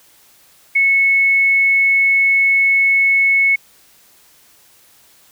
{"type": "tone", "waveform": "sine", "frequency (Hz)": 2200, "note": "C#7", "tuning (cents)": -14, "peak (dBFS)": -10, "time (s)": [0.75, 3.56], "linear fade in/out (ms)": 10, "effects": ["white hiss -50 dBFS RMS until 5.31 s"]}